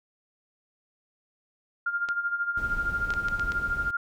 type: tone with tremolo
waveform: sine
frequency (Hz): 1402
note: F6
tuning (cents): +6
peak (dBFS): -23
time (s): 1.86-3.97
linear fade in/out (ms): 5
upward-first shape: sine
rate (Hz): 13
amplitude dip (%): 70
type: clicks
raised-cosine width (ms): 0.2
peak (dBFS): -19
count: 6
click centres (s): 2.088 / 3.105 / 3.138 / 3.285 / 3.396 / 3.52
type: noise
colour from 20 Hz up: brown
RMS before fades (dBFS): -36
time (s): 2.57-3.91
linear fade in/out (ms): 5
effects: none